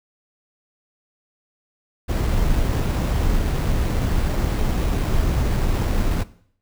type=noise with sample-and-hold; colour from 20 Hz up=brown; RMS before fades=-20 dBFS; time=2.08-6.24 s; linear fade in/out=20 ms; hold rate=6300 Hz; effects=noise-tail reverb RT60 0.6 s tail -18 dB re dry